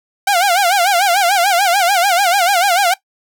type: tone with vibrato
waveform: sawtooth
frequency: 747 Hz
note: F#5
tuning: 16 cents sharp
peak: -7 dBFS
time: 0.27-2.94 s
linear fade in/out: 5 ms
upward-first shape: sine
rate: 6.8 Hz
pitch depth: 160 cents each way
effects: noise-tail reverb RT60 0.1 s tail -18 dB re dry